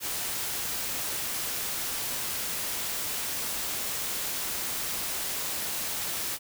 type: noise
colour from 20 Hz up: white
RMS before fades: -32 dBFS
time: 0-6.39 s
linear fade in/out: 50 ms
effects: none